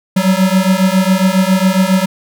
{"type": "beating tone pair", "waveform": "square", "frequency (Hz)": [185, 192.3], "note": ["F#3", "G3"], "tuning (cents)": [0, -33], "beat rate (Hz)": 7.3, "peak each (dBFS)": -13, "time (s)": [0.16, 2.06], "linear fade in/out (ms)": 10, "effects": []}